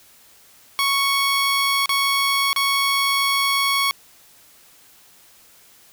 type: tone with dropouts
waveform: 15% pulse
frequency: 1108.7 Hz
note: C#6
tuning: in tune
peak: -11 dBFS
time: 0.79-3.91 s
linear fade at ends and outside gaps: 0 ms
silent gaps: 1.858-1.893 / 2.53-2.562 s
effects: white hiss -51 dBFS RMS until 5.92 s